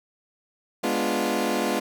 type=chord; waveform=20% pulse; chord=G# diminished seventh; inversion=none; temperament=equal; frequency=207.7 / 246.9 / 293.7 / 349.2 Hz; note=G#3 / B3 / D4 / F4; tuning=0 / 0 / 0 / 0 cents; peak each=-24 / -23 / -25 / -23 dBFS; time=0.83-1.8 s; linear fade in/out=10 ms; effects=none